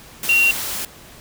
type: tone in noise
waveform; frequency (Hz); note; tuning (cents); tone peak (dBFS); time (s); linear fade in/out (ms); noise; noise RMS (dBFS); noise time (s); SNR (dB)
sine; 2750; F7; -27; -12; 0.29-0.51; 2; white; -26; 0.23-0.85; +11
effects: pink hiss -43 dBFS RMS until 1.2 s